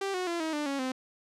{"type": "tone with pitch steps", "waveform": "sawtooth", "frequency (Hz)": [392, 365.7, 341.3, 318.4, 297.1, 277.2, 258.6], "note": ["G4", "F#4", "F4", "D#4", "D4", "C#4", "C4"], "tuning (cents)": [0, -20, -40, 40, 20, 0, -20], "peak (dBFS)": -26, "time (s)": [0.01, 0.92], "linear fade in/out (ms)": 5, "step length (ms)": 130, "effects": ["low-pass 8000 Hz 12 dB/octave"]}